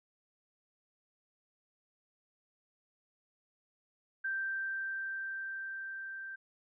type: tone with level ramp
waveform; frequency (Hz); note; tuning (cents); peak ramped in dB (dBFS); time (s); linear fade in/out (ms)
sine; 1568; G6; 0; -32 to -41; 4.24-6.36; 10
effects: none